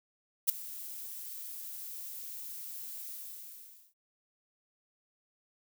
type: noise with ADSR envelope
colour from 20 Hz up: violet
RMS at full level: -23 dBFS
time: 0.47-3.94 s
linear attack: 25 ms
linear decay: 6 ms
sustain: -20 dB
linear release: 830 ms
effects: none